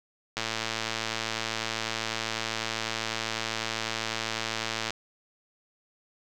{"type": "click train", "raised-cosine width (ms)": 0.2, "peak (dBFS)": -12, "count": 509, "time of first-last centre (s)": [0.37, 4.906], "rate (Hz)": 112, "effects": []}